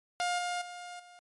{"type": "tone with level steps", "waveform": "sawtooth", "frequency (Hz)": 709, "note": "F5", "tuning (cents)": 26, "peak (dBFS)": [-25, -28, -38, -48], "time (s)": [0.2, 1.19], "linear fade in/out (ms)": 0, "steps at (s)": [0.38, 0.61, 0.99], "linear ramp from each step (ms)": 10, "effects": ["MP3 48 kbps"]}